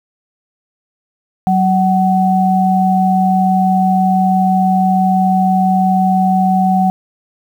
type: tone pair together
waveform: sine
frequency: 187.75 / 751 Hz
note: F#3 / F#5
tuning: +26 / +26 cents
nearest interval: 2 octaves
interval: 2400 cents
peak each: -12 dBFS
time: 1.47-6.9 s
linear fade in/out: 0 ms
effects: 7-bit